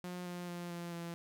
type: tone with pitch steps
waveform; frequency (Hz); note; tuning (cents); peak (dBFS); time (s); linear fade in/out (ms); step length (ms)
sawtooth; 178.9 / 176.64 / 174.41 / 172.21 / 170.03; F3 / F3 / F3 / F3 / F3; +42 / +20 / -2 / -24 / -46; -37; 0.04-1.14; 0; 220
effects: none